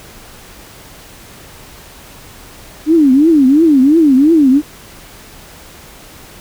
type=tone with vibrato; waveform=sine; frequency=293.1 Hz; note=D4; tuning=3 cents flat; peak=-5 dBFS; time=2.86-4.62 s; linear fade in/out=50 ms; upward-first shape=triangle; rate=2.9 Hz; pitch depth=270 cents each way; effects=pink hiss -37 dBFS RMS until 6.4 s